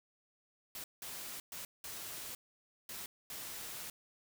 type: noise bursts at uneven times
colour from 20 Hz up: white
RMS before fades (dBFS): -45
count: 6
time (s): 0.75-0.84 / 1.02-1.4 / 1.52-1.65 / 1.84-2.35 / 2.89-3.06 / 3.3-3.9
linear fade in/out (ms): 2
effects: none